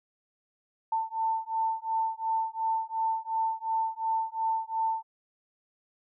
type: beating tone pair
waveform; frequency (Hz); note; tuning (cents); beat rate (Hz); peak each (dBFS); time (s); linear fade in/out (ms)
sine; 892 / 894.8; A5 / A5; +23 / +29; 2.8; -30; 0.92-5.03; 5
effects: none